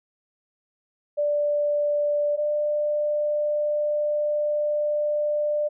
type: tone pair in turn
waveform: sine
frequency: 587.3 / 595.2 Hz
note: D5 / D5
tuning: 0 / +23 cents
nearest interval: unison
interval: 23 cents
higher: second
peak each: -20 / -21 dBFS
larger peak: first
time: 1.17-2.37 / 2.37-5.69 s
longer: second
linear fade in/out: 20 ms
effects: none